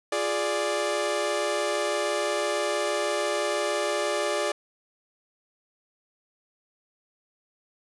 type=chord; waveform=sawtooth; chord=D diminished; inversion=first; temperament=equal; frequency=349.2 / 415.3 / 587.3 Hz; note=F4 / Ab4 / D5; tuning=0 / 0 / 0 cents; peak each=-29 / -26 / -23 dBFS; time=0.12-4.52 s; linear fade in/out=5 ms; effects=resampled to 24000 Hz + 9-bit